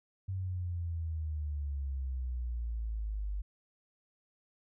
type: exponential sweep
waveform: sine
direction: down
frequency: 96 to 49 Hz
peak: -33 dBFS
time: 0.28-3.42 s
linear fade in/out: 10 ms
effects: none